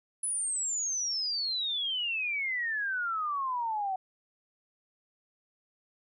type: exponential sweep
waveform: sine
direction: down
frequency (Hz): 10190 to 744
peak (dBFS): -29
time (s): 0.23-3.96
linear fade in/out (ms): 5
effects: none